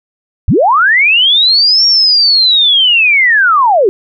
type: linear two-way sweep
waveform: sine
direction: up then down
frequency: 49 to 5588 to 354.3 Hz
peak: -5 dBFS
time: 0.48-3.89 s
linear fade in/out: 0 ms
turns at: 1.86 s
effects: none